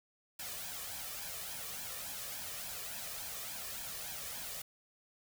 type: noise with flanger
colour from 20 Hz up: white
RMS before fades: -43 dBFS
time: 0.39-4.62 s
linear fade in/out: 5 ms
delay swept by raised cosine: 1.2 to 1.71 ms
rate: 3.5 Hz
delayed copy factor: +0.6
effects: none